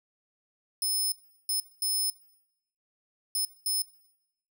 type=tone bursts at uneven times; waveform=5% pulse; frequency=5200 Hz; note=E8; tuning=24 cents flat; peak=-21 dBFS; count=5; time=0.82-1.12 / 1.49-1.6 / 1.82-2.1 / 3.35-3.45 / 3.66-3.82 s; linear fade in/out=2 ms; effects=noise-tail reverb RT60 0.8 s tail -20 dB re dry